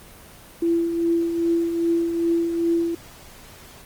sine tone with tremolo, 336.5 Hz, E4, 36 cents sharp, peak -16 dBFS, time 0.62-2.95 s, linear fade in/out 5 ms, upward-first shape triangle, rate 2.5 Hz, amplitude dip 55%, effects pink hiss -45 dBFS RMS until 3.85 s + Opus 24 kbps

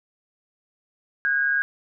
sine tone pair together, 1485 / 1625 Hz, F#6 / G#6, +6 / -38 cents, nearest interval major second, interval 156 cents, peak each -26 / -20 dBFS, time 1.25-1.62 s, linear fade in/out 0 ms, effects none

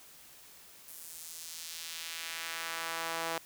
sawtooth tone with high-pass filter sweep, 164.81 Hz, E3, in tune, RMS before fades -40 dBFS, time 0.88-3.38 s, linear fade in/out 2 ms, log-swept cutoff 11000 to 650 Hz, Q 0.96, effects white hiss -55 dBFS RMS until 3.45 s

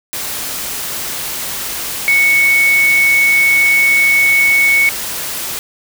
sine tone in noise, 2217 Hz, C#7, in tune, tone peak -8 dBFS, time 2.08-4.89 s, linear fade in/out 0 ms, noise white, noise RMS -22 dBFS, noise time 0.13-5.59 s, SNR +11 dB, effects none

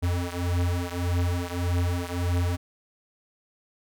square beating tone pair, 87.31 / 89.01 Hz, F2 / F2, 0 / +33 cents, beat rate 1.7 Hz, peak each -27 / -29 dBFS, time 0.02-2.57 s, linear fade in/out 20 ms, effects none

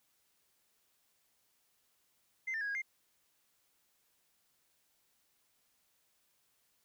sine tone with pitch steps, 2074 / 1792 / 1656 / 1637 / 2109 Hz, C7 / A6 / G#6 / G#6 / C7, -16 / +31 / -5 / -25 / +13 cents, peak -33 dBFS, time 2.47-2.82 s, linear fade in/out 10 ms, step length 70 ms, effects tanh soft clip ceiling -32 dBFS + white hiss -75 dBFS RMS until 6.84 s

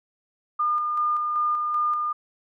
sine tone with tremolo, 1211 Hz, D#6, 47 cents flat, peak -20 dBFS, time 0.59-2.13 s, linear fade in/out 10 ms, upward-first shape square, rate 2.6 Hz, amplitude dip 30%, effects none

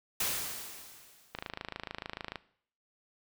white noise with exponential decay, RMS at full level -30 dBFS, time 0.2-1.49 s, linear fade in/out 5 ms, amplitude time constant 280 ms
click train, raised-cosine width 0.3 ms, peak -21 dBFS, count 28, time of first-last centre 1.35-2.357 s, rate 26.8 Hz
effects noise-tail reverb RT60 0.6 s tail -18 dB re dry

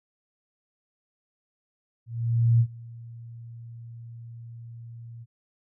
sine tone with ADSR envelope, 116.54 Hz, A#2, in tune, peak -15 dBFS, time 2.06-5.26 s, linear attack 540 ms, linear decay 68 ms, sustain -24 dB, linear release 37 ms, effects none

